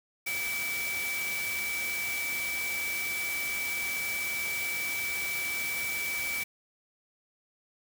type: tone in noise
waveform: sine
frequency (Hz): 2303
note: D7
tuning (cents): -34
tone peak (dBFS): -31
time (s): 0.26-6.44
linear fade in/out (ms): 10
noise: white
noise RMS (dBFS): -37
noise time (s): 0.26-6.44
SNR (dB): +3
effects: none